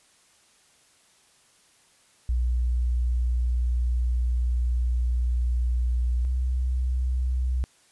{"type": "tone pair in turn", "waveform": "sine", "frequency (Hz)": [60.6, 63.08], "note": ["B1", "B1"], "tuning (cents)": [-32, 37], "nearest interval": "minor second", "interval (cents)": 69, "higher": "second", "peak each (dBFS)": [-21, -22], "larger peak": "first", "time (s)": [[2.29, 6.25], [6.25, 7.64]], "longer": "first", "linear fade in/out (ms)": 0, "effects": ["white hiss -60 dBFS RMS until 7.91 s", "resampled to 24000 Hz"]}